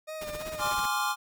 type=tone with vibrato; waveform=40% pulse; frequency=614 Hz; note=D#5; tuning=23 cents flat; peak=-35 dBFS; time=0.07-0.73 s; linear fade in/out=20 ms; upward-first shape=sine; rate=3 Hz; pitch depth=42 cents each way
type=noise with tremolo; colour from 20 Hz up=pink; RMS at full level=-38 dBFS; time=0.21-0.86 s; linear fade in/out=5 ms; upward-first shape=triangle; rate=16 Hz; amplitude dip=90%
type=chord; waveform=square; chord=D half-diminished seventh; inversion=second; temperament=equal; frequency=830.6 / 1046.5 / 1174.7 / 1396.9 Hz; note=Ab5 / C6 / D6 / F6; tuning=0 / 0 / 0 / 0 cents; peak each=-33 dBFS; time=0.58-1.16 s; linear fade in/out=50 ms
effects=none